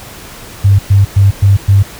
sine tone bursts, 99 Hz, G2, 18 cents sharp, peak -3 dBFS, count 5, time 0.64-1.83 s, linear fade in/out 10 ms, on 150 ms, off 110 ms, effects pink hiss -31 dBFS RMS until 1.99 s

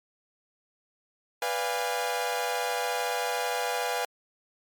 sawtooth chord, B diminished seventh, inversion none, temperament equal with one note detuned, 493.9 / 587.3 / 698.5 / 817.3 Hz, B4 / D5 / F5 / Ab5, 0 / 0 / 0 / -28 cents, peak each -28 / -33 / -29 / -28 dBFS, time 1.42-4.05 s, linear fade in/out 2 ms, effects MP3 96 kbps

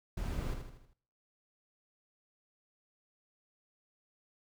brown noise with echo, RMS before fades -37 dBFS, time 0.17-0.54 s, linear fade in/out 5 ms, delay 79 ms, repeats 5, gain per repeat -6 dB, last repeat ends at 0.935 s, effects noise-tail reverb RT60 0.6 s tail -21 dB re dry

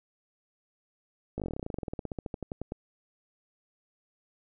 slowing click train, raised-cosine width 2 ms, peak -21 dBFS, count 28, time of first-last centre 1.38-2.721 s, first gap 18 ms, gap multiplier 1.07, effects none

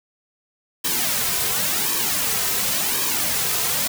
white noise with flanger, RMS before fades -22 dBFS, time 0.84-3.88 s, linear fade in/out 10 ms, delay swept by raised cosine 1.4 to 3.6 ms, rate 0.92 Hz, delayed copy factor -0.7, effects none

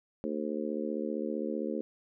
harmonic tone, 75.4 Hz, D2, 46 cents sharp, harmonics 3 / 4 / 5 / 6 / 7, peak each -36 / -37 / -38 / -39 / -39 dBFS, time 0.24-1.81 s, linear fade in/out 0 ms, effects none

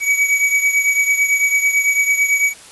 square beating tone pair, 2268 / 2277 Hz, C#7 / C#7, +39 / +46 cents, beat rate 9 Hz, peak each -15 / -20 dBFS, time 0-2.54 s, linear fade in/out 50 ms, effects white hiss -40 dBFS RMS until 2.71 s + resampled to 24000 Hz

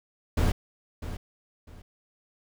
brown noise with echo, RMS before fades -23 dBFS, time 0.37-0.52 s, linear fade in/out 5 ms, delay 650 ms, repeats 2, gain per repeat -12 dB, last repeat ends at 1.82 s, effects none

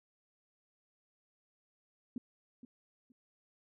sine tone with echo, 246.9 Hz, B3, in tune, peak -35 dBFS, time 2.16-2.18 s, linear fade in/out 2 ms, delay 470 ms, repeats 2, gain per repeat -13 dB, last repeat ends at 3.12 s, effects none

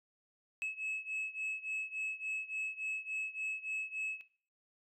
sine beating tone pair, 2584 / 2587.5 Hz, E7 / E7, -35 / -33 cents, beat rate 3.5 Hz, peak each -36 / -39 dBFS, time 0.62-4.21 s, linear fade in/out 0 ms, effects noise-tail reverb RT60 0.5 s tail -18 dB re dry + tanh soft clip ceiling -33 dBFS

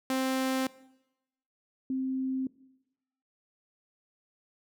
sawtooth / sine tone pair in turn, 262.3 / 262.3 Hz, C4 / C4, +4 / +4 cents, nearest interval unison, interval 0 cents, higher neither, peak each -23 / -28 dBFS, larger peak first, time 0.1-0.67 / 1.9-2.47 s, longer neither, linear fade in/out 2 ms, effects noise-tail reverb RT60 0.9 s tail -20 dB re dry

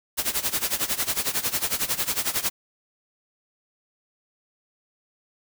white noise with tremolo, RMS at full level -23 dBFS, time 0.17-2.5 s, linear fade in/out 20 ms, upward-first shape sine, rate 11 Hz, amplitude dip 85%, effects none

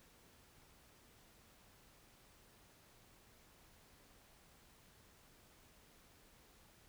silence, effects pink hiss -66 dBFS RMS until 6.88 s

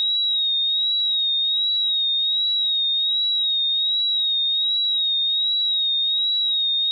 sine tone with vibrato, 3786 Hz, A#7, 26 cents sharp, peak -18 dBFS, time 0-6.91 s, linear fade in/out 0 ms, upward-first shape sine, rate 1.3 Hz, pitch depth 51 cents each way, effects none

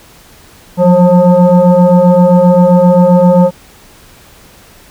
sine tone with frequency modulation, 175.2 Hz, F3, 6 cents sharp, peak -3 dBFS, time 0.77-3.51 s, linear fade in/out 50 ms, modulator 358 Hz, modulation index 1.5, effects pink hiss -40 dBFS RMS until 4.9 s

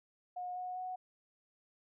sine tone with pitch steps, 722 / 730 / 738 Hz, F#5 / F#5 / F#5, -43 / -24 / -5 cents, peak -38 dBFS, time 0.36-0.96 s, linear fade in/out 10 ms, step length 200 ms, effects none

